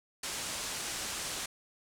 white low-pass noise, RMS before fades -38 dBFS, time 0.23-1.46 s, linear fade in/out 5 ms, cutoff 9300 Hz, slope 24 dB/octave, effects none

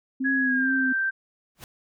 sine tone with vibrato, 261.6 Hz, C4, in tune, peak -24 dBFS, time 0.2-0.93 s, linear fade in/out 10 ms, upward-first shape triangle, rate 2.3 Hz, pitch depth 44 cents each way
sine tone with pitch glide, 1669 to 1566.3 Hz, G#6 to G6, +8 to -2 cents, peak -22 dBFS, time 0.24-1.11 s, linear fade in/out 20 ms, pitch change -110 cents, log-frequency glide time 0.45-0.72 s
pink noise with exponential growth, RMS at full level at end -36 dBFS, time 1.55-1.64 s, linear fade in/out 1 ms, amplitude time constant 18 ms
effects none

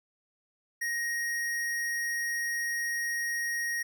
square tone, 1876 Hz, A#6, 11 cents sharp, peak -30 dBFS, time 0.81-3.83 s, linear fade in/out 10 ms, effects none

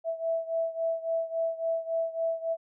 sine beating tone pair, 657 / 660.6 Hz, E5 / E5, -6 / +4 cents, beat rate 3.6 Hz, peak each -29 / -32 dBFS, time 0.04-2.57 s, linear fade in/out 50 ms, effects none

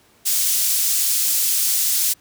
pink high-pass noise, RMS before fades -19 dBFS, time 0.25-2.14 s, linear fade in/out 20 ms, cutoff 6600 Hz, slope 12 dB/octave, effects pink hiss -55 dBFS RMS until 2.2 s + high-pass 80 Hz 12 dB/octave

